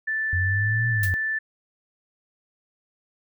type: tone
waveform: sine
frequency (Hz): 1760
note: A6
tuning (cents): 0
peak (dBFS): -23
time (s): 0.07-1.39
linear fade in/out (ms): 10
type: linear two-way sweep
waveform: sine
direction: up then down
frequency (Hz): 87 to 118.8 to 87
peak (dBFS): -22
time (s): 0.33-1.14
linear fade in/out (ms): 0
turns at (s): 0.89
type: noise with exponential decay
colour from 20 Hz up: blue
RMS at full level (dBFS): -27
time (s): 1.03-1.17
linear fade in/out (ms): 2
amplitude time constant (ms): 29
effects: none